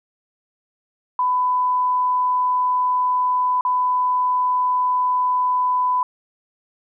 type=tone with dropouts; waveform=sine; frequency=1000 Hz; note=B5; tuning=21 cents sharp; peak=-16 dBFS; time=1.19-6.03 s; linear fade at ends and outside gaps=2 ms; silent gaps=3.61-3.65 s; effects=none